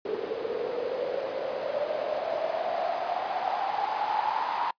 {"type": "noise with band-pass filter sweep", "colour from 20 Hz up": "white", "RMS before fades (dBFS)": -30, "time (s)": [0.05, 4.71], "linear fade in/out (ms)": 5, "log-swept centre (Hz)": [430, 940], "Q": 9.9, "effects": ["noise-tail reverb RT60 0.1 s tail -25 dB re dry", "resampled to 11025 Hz"]}